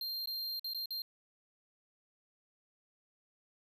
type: tone with dropouts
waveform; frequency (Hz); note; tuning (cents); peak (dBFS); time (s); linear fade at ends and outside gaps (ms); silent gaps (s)
square; 4186; C8; 0; -37; 0.01-1.02; 2; 0.258-0.273 / 0.595-0.644 / 0.735-0.746 / 0.858-0.906
effects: none